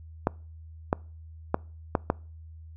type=clicks; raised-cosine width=1 ms; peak=-8 dBFS; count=5; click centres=0.271 / 0.929 / 1.544 / 1.952 / 2.101 s; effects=noise-tail reverb RT60 0.4 s tail -25 dB re dry + added 80 Hz sine -43 dBFS peak until 2.76 s